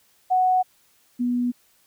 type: tone pair in turn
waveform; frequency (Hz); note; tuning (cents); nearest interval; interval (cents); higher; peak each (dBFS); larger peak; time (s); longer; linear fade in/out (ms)
sine; 740 / 244.5; F#5 / B3; 0 / -17; octave + perfect fifth; 1917; first; -16 / -20; first; 0.3-0.63 / 1.19-1.52; neither; 20
effects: white hiss -61 dBFS RMS until 1.86 s